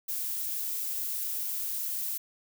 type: noise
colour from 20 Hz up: violet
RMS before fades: -33 dBFS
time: 0.08-2.18 s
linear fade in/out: 10 ms
effects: none